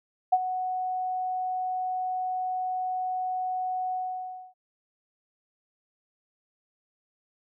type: tone with ADSR envelope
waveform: sine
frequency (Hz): 740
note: F#5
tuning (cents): 0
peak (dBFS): -15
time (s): 0.32-4.54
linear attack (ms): 12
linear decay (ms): 43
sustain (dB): -12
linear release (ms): 610
effects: none